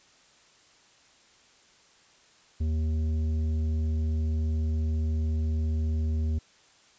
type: tone with tanh clipping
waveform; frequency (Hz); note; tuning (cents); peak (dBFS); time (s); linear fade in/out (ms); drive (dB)
triangle; 78.6; D#2; +18; -26; 2.6-6.39; 10; 13
effects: white hiss -59 dBFS RMS until 6.98 s + resampled to 16000 Hz